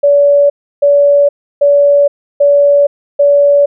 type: tone bursts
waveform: sine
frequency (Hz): 572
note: D5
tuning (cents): -46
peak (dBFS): -4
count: 5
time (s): 0.03-3.66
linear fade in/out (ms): 10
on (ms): 470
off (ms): 320
effects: none